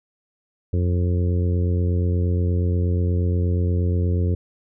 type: harmonic tone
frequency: 88.4 Hz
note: F2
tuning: 22 cents sharp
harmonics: 1 / 2 / 3 / 4 / 5 / 6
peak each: -18 / -28 / -32 / -32 / -32 / -39 dBFS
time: 0.73-4.35 s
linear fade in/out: 5 ms
effects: none